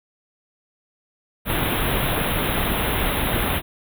pink band-stop noise, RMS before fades -22 dBFS, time 1.45-3.62 s, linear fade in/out 50 ms, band 3800 to 10000 Hz, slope 96 dB/octave, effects none

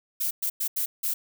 violet noise bursts at uneven times, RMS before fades -27 dBFS, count 5, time 0.2-0.31 / 0.42-0.5 / 0.6-0.68 / 0.76-0.86 / 1.03-1.14 s, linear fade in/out 10 ms, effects none

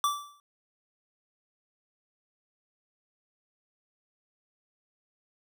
square tone with exponential decay, 1163 Hz, D6, 17 cents flat, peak -22 dBFS, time 0.04-0.4 s, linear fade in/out 1 ms, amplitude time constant 77 ms, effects none

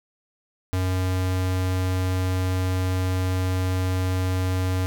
square tone, 92.5 Hz, F#2, in tune, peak -22 dBFS, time 0.73-4.86 s, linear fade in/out 0 ms, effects none

